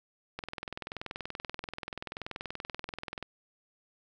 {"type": "click train", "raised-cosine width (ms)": 0.3, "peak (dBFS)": -21, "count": 60, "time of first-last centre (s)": [0.39, 3.227], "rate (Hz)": 20.8, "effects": []}